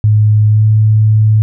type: tone with pitch glide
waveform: sine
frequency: 106.5 to 108.11 Hz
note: G#2 to A2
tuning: +44 to -30 cents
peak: -5 dBFS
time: 0.04-1.42 s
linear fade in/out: 0 ms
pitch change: +26 cents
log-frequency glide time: 0.49-0.64 s
effects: none